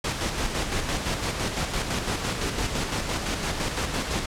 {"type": "noise with tremolo", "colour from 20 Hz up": "pink", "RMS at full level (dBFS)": -26, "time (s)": [0.04, 4.26], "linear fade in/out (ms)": 5, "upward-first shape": "square", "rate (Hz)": 5.9, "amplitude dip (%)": 40, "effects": ["low-pass 8000 Hz 12 dB/octave"]}